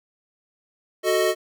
square chord, D# diminished, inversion first, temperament equal with one note detuned, 370 / 442.3 / 622.3 Hz, F#4 / A4 / D#5, 0 / +9 / 0 cents, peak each -23 / -25 / -23 dBFS, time 1.03-1.35 s, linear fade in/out 50 ms, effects none

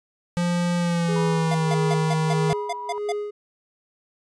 square tone with pitch glide, 174.61 to 157.37 Hz, F3 to D#3, 0 to +20 cents, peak -21 dBFS, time 0.37-2.53 s, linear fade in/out 0 ms, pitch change -180 cents, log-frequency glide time 0.77-1.74 s
triangle tone with tremolo, 415.3 Hz, G#4, in tune, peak -22 dBFS, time 1.08-3.31 s, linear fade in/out 10 ms, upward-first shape sine, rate 1.6 Hz, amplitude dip 85%
sine tone, 975 Hz, B5, 23 cents flat, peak -30 dBFS, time 1.16-2.98 s, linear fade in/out 0 ms
square tone bursts, 698.5 Hz, F5, in tune, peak -25 dBFS, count 9, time 1.51-3.123 s, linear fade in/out 5 ms, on 37 ms, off 160 ms
effects resampled to 22050 Hz

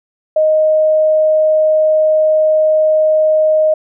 sine tone, 622.3 Hz, D#5, in tune, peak -8 dBFS, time 0.36-3.74 s, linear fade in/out 5 ms, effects none

